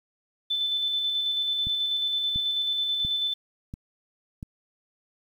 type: tone with tremolo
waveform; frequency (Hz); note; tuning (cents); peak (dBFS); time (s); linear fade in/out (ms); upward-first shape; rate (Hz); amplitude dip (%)
sine; 3520; A7; 0; -23; 0.5-3.34; 10; square; 9.2; 25
type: click train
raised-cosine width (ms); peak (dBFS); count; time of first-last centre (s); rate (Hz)
5; -23; 5; 1.67-4.429; 1.45
effects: 9-bit